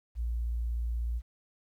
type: tone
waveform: sine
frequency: 58.27 Hz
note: A#1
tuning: in tune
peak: -29 dBFS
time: 0.15-1.22 s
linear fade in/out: 50 ms
effects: 11-bit